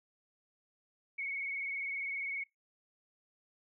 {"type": "tone with vibrato", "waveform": "sine", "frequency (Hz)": 2217, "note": "C#7", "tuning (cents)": 0, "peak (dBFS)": -35, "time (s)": [1.18, 2.44], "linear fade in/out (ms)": 10, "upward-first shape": "sine", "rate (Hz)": 20, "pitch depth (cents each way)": 50, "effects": ["noise-tail reverb RT60 0.2 s tail -26 dB re dry"]}